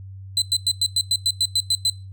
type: tone bursts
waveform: 35% pulse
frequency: 4038 Hz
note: B7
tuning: 38 cents sharp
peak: -15 dBFS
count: 11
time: 0.37-1.899 s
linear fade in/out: 2 ms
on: 49 ms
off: 99 ms
effects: noise-tail reverb RT60 0.3 s tail -22 dB re dry + added 96 Hz sine -35 dBFS peak until 2.12 s

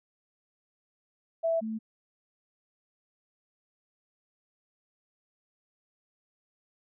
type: tone pair in turn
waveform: sine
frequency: 659.3 / 220.6 Hz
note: E5 / A3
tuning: 0 / +5 cents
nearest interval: octave + perfect fifth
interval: 1895 cents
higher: first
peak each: -24 / -31 dBFS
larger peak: first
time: 1.43-1.61 / 1.61-1.79 s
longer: neither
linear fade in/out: 20 ms
effects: none

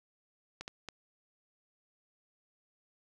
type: clicks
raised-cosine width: 0.2 ms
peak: -24 dBFS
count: 3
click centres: 0.61 / 0.679 / 0.887 s
effects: none

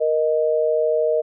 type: tone pair together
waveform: sine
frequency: 469.3 / 622.3 Hz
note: A#4 / D#5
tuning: +12 / 0 cents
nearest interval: perfect fourth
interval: 488 cents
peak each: -19 / -19 dBFS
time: 0-1.22 s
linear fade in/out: 20 ms
effects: none

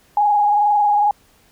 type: tone with frequency modulation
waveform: sine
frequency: 828 Hz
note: G#5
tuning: 5 cents flat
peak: -12 dBFS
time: 0.17-1.11 s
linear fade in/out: 2 ms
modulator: 22.1 Hz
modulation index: 0.85
effects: pink hiss -55 dBFS RMS until 1.51 s

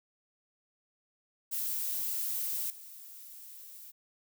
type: noise with level steps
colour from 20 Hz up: violet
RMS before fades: -34 / -49 dBFS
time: 1.51-3.92 s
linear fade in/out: 20 ms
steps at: 2.7 s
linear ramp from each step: 2 ms
effects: none

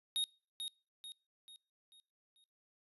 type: tone with echo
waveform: square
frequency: 3735 Hz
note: A#7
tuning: 3 cents sharp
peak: -33 dBFS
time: 0.16-0.24 s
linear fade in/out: 0 ms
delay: 440 ms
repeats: 5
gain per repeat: -7 dB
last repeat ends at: 2.44 s
effects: noise-tail reverb RT60 0.4 s tail -26 dB re dry + resampled to 32000 Hz

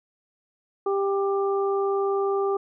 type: harmonic tone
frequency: 394.9 Hz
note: G4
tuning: 13 cents sharp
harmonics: 1 / 2 / 3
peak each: -22 / -31 / -31 dBFS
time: 0.86-2.57 s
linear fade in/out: 5 ms
effects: none

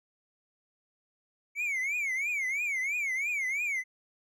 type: tone with vibrato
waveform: triangle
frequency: 2229 Hz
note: C#7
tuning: 9 cents sharp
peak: -27 dBFS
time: 1.55-3.84 s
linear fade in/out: 50 ms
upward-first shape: triangle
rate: 3 Hz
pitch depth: 200 cents each way
effects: none

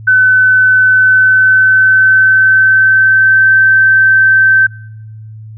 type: tone with pitch glide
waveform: sine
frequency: 1514 to 1549.4 Hz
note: F#6 to G6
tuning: +39 to -21 cents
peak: -4 dBFS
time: 0.07-4.67 s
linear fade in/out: 10 ms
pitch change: +40 cents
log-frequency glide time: 0.87-3.54 s
effects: noise-tail reverb RT60 0.9 s tail -25 dB re dry + added 109 Hz sine -27 dBFS peak until 5.57 s

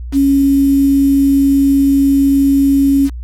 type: tone with quantisation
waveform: sine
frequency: 276.6 Hz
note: C#4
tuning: 4 cents flat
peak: -7 dBFS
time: 0.12-3.1 s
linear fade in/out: 50 ms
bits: 5
effects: added 60 Hz sine -22 dBFS peak until 3.23 s + MP3 64 kbps

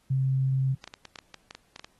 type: tone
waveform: sine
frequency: 133 Hz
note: C3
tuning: 29 cents sharp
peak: -22 dBFS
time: 0.1-0.75 s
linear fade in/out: 10 ms
type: clicks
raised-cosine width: 0.2 ms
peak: -24 dBFS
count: 12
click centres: 0.841 / 0.876 / 0.939 / 1.053 / 1.158 / 1.188 / 1.343 / 1.509 / 1.55 / 1.761 / 1.795 / 1.845 s
effects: pink hiss -67 dBFS RMS until 1.99 s + AAC 32 kbps

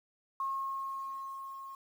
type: tone with level ramp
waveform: sine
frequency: 1082 Hz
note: C#6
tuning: 42 cents flat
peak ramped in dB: -31 to -43 dBFS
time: 0.4-1.75 s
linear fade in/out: 2 ms
effects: 10-bit

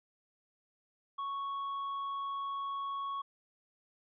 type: tone with hard clipping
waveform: sine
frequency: 1108.7 Hz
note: C#6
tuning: in tune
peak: -36 dBFS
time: 1.18-3.22 s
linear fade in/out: 10 ms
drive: 3 dB
effects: resampled to 11025 Hz

